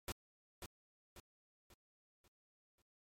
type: noise with echo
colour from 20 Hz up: pink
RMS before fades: -42 dBFS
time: 0.08-0.12 s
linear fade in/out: 2 ms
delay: 540 ms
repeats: 5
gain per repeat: -7 dB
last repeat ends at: 2.82 s
effects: MP3 64 kbps